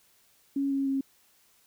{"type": "tone with pitch steps", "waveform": "sine", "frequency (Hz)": [277.2, 274, 270.9], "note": ["C#4", "C#4", "C#4"], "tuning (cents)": [0, -20, -40], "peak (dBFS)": -25, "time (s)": [0.56, 1.01], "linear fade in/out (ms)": 5, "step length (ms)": 150, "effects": ["white hiss -64 dBFS RMS until 1.66 s"]}